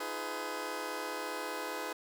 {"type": "chord", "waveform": "15% pulse", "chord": "F half-diminished seventh", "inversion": "third", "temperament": "just", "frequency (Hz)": [314.3, 349.2, 419.1, 502.9], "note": ["Eb4", "F4", "Ab4", "Cb5"], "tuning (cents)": [18, 0, 16, 31], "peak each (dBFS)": [-37, -39, -35, -34], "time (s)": [0, 1.93], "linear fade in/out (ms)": 5, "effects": []}